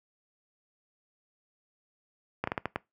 slowing click train, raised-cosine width 0.5 ms, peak -14 dBFS, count 6, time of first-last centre 2.44-2.76 s, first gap 34 ms, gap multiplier 1.32, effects noise-tail reverb RT60 0.2 s tail -22 dB re dry + high-pass 80 Hz 12 dB/octave

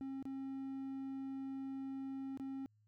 triangle tone with dropouts, 268.9 Hz, C4, 47 cents sharp, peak -39 dBFS, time 0.01-2.66 s, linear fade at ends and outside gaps 0 ms, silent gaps 0.226-0.254 / 2.374-2.398 s, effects added 106 Hz sine -69 dBFS peak until 2.87 s

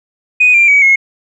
sine tone with pitch steps, 2489 / 2377 / 2269 / 2167 Hz, D#7 / D7 / C#7 / C#7, 0 / +20 / +40 / -40 cents, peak -4 dBFS, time 0.4-0.96 s, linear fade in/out 10 ms, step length 140 ms, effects tanh soft clip ceiling 0 dBFS

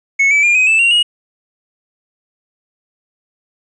triangle tone with pitch steps, 2200 / 2301 / 2407 / 2518 / 2634 / 2756 / 2883 Hz, C#7 / D7 / D7 / D#7 / E7 / F7 / F#7, -14 / -36 / +42 / +20 / -2 / -24 / -46 cents, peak -7 dBFS, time 0.19-1.03 s, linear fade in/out 10 ms, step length 120 ms, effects resampled to 22050 Hz + 8-bit

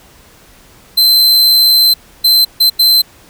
45% pulse tone bursts at uneven times, 4087 Hz, C8, 41 cents flat, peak -5 dBFS, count 4, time 0.97-1.94 / 2.24-2.45 / 2.6-2.7 / 2.79-3.02 s, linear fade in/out 10 ms, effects pink hiss -43 dBFS RMS until 3.29 s

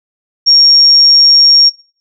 sine tone, 5550 Hz, F8, 12 cents flat, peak -3 dBFS, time 0.46-1.7 s, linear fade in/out 20 ms, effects noise-tail reverb RT60 0.4 s tail -21 dB re dry

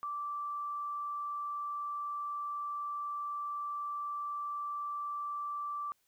sine tone, 1168 Hz, D6, 10 cents flat, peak -35 dBFS, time 0.03-5.92 s, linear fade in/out 0 ms, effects white hiss -75 dBFS RMS until 6.07 s

